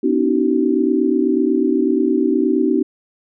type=tone cluster; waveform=sine; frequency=250.8 / 290.3 / 318.6 / 380.5 Hz; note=B3 / D4 / D#4 / F#4; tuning=+27 / -20 / +41 / +48 cents; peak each=-19 dBFS; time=0.03-2.83 s; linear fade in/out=10 ms; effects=none